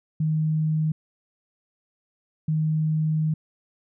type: tone pair in turn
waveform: sine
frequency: 156.1 / 156.1 Hz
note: D#3 / D#3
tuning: +6 / +6 cents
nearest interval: unison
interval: 0 cents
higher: neither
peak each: -20 dBFS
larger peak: neither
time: 0.2-0.92 / 2.48-3.34 s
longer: second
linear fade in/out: 5 ms
effects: none